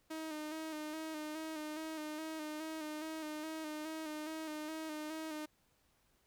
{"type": "tone with vibrato", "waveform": "sawtooth", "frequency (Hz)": 311.1, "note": "D#4", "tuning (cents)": 0, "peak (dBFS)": -37, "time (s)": [0.1, 5.46], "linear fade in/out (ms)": 10, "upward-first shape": "square", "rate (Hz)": 2.4, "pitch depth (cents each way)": 34, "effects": ["pink hiss -74 dBFS RMS until 6.26 s"]}